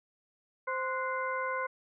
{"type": "harmonic tone with a mistuned harmonic", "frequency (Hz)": 520, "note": "C5", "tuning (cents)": -11, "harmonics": [1, 2, 3, 4], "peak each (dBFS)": [-36, -34, -37, -40], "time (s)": [0.67, 1.67], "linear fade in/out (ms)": 10, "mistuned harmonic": 3, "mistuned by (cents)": -99, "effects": []}